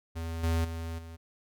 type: tone with level steps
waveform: square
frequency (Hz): 82.41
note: E2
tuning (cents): 0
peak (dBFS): -34 / -26 / -35 / -43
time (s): 0.15-1.17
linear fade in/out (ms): 20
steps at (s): 0.43 / 0.64 / 0.98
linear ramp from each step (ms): 10
effects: none